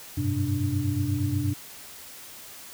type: tone cluster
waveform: sine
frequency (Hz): 93.9 / 102.3 / 127.3 / 293.8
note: F#2 / G#2 / C3 / D4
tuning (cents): +26 / -26 / -47 / +1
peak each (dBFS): -29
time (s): 0.17-1.54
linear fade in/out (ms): 10
effects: white hiss -44 dBFS RMS until 2.73 s